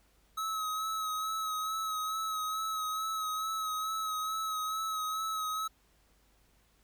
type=tone with vibrato; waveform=square; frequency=1283 Hz; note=E6; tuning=47 cents flat; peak=-33 dBFS; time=0.37-5.68 s; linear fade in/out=10 ms; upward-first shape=sine; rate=2.3 Hz; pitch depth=27 cents each way; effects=added 50 Hz sine -68 dBFS peak until 6.83 s + pink hiss -69 dBFS RMS until 6.83 s